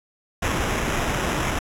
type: noise with sample-and-hold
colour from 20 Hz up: pink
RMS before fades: -24 dBFS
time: 0.42-1.59 s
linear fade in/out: 5 ms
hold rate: 4410 Hz
effects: low-pass 12000 Hz 12 dB/octave